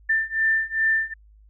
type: beating tone pair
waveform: sine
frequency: 1782 / 1784.5 Hz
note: A6 / A6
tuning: +22 / +24 cents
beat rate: 2.5 Hz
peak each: -23 / -22 dBFS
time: 0.09-1.14 s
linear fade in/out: 10 ms
effects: added 52 Hz sine -49 dBFS peak until 1.49 s